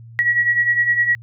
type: beating tone pair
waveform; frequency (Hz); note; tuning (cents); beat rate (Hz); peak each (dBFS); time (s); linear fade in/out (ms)
sine; 1911 / 1920.8; A#6 / B6; +43 / -49; 9.8; -21 / -15; 0.19-1.15; 0
effects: added 115 Hz sine -37 dBFS peak until 1.22 s